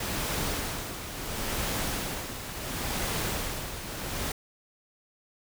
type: noise with tremolo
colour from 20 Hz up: pink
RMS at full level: -30 dBFS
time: 0-4.32 s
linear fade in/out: 5 ms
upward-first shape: sine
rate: 0.72 Hz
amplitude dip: 60%
effects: none